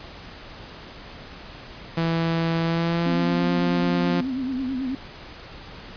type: tone with pitch glide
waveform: sawtooth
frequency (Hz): 165.4 to 175.24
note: E3 to F3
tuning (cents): +6 to +6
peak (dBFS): -17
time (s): 1.97-4.21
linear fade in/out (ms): 5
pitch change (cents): +100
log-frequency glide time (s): 2.63-3.48
type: tone with vibrato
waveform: sine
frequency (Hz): 260.6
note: C4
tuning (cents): -7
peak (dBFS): -24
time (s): 3.06-4.95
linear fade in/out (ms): 2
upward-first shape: triangle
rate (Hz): 9.2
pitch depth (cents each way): 95
effects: pink hiss -41 dBFS RMS until 5.96 s + resampled to 11025 Hz